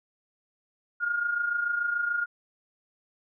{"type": "tone pair together", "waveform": "sine", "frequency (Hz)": [1396.9, 1423.8], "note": ["F6", "F6"], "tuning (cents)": [0, 33], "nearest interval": "unison", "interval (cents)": 33, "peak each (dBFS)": [-33, -26], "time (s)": [1, 2.26], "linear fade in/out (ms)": 20, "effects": []}